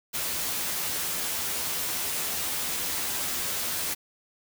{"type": "noise with comb filter", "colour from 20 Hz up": "white", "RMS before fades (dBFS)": -30, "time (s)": [0.13, 3.95], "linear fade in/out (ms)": 20, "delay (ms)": 12, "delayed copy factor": 0.6, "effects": []}